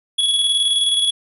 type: tone with tremolo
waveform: square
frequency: 3365 Hz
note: G#7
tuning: 22 cents sharp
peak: -14 dBFS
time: 0.18-1.11 s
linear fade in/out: 10 ms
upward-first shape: square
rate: 19 Hz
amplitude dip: 35%
effects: resampled to 32000 Hz